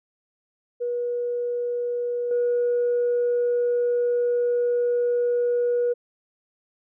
sine tone with level steps, 483.3 Hz, B4, 38 cents flat, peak -23 / -18 dBFS, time 0.8-5.94 s, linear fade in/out 20 ms, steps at 2.31 s, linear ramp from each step 2 ms, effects tanh soft clip ceiling -16 dBFS

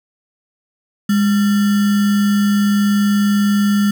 sine tone with sample-and-hold, 204.3 Hz, G#3, 28 cents flat, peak -11 dBFS, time 1.09-3.91 s, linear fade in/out 5 ms, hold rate 1575 Hz, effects none

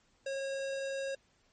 square tone, 544 Hz, C#5, 33 cents flat, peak -35 dBFS, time 0.26-1.15 s, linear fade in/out 5 ms, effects pink hiss -70 dBFS RMS until 1.52 s + MP3 32 kbps

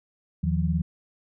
sine tone cluster, 79.8 / 159 / 177.2 Hz, D#2 / D#3 / F3, +44 / +38 / +25 cents, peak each -26 dBFS, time 0.43-0.82 s, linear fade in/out 10 ms, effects none

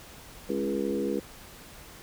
harmonic tone with a mistuned harmonic, 68.9 Hz, C#2, 10 cents flat, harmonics 3 / 4 / 5 / 6 / 7, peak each -33 / -33 / -33 / -33 / -33 dBFS, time 0.49-1.2 s, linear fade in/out 5 ms, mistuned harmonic 5, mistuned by -15 cents, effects pink hiss -48 dBFS RMS until 2.02 s

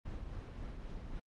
brown noise with tremolo, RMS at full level -42 dBFS, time 0.05-1.2 s, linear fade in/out 10 ms, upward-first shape triangle, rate 3.8 Hz, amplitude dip 35%, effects low-pass 5000 Hz 12 dB/octave + Opus 24 kbps

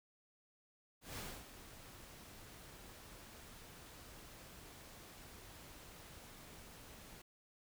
pink noise with ADSR envelope, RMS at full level -45 dBFS, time 1.01-7.22 s, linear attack 160 ms, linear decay 270 ms, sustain -11 dB, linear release 7 ms, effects none

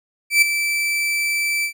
40% pulse tone with ADSR envelope, 2326 Hz, D7, 17 cents flat, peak -8 dBFS, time 0.3-1.73 s, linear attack 120 ms, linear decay 8 ms, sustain -10 dB, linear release 91 ms, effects none

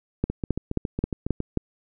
two click trains, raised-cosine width 3 ms, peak -9 / -14 dBFS, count 6 / 9, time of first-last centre 0.24-1.573 / 0.3-1.403 s, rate 3.75 / 7.25 Hz, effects none

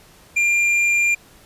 triangle tone with hard clipping, 2392 Hz, D7, 31 cents sharp, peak -16 dBFS, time 0.36-1.15 s, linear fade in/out 10 ms, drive 9 dB, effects pink hiss -49 dBFS RMS until 1.45 s + resampled to 32000 Hz

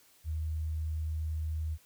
sine tone, 78.5 Hz, D#2, 16 cents sharp, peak -31 dBFS, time 0.24-1.78 s, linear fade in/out 50 ms, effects white hiss -63 dBFS RMS until 1.85 s

